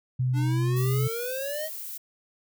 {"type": "tone", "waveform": "sine", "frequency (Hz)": 127.2, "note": "C3", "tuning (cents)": -48, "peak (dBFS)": -22, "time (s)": [0.19, 1.08], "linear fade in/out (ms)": 10}
{"type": "exponential sweep", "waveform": "square", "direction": "up", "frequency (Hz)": [288.2, 640], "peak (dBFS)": -31, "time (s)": [0.33, 1.7], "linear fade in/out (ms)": 50}
{"type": "noise", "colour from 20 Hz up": "violet", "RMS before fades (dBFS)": -37, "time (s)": [0.76, 1.98], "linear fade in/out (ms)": 10}
{"effects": []}